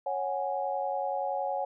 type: chord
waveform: sine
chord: C# suspended fourth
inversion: none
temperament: equal with one note detuned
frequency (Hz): 552.4 / 740 / 830.6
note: C#5 / F#5 / G#5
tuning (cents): -6 / 0 / 0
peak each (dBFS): -33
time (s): 0.06-1.65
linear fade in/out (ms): 5
effects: none